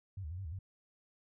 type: tone with pitch steps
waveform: sine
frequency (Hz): 96.7 / 75.3 / 88.6 / 97 / 77.3 / 94.9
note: G2 / D2 / F2 / G2 / D#2 / F#2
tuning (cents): -23 / +44 / +25 / -18 / -11 / +44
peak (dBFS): -39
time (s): 0.17-0.59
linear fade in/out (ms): 5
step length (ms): 70
effects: none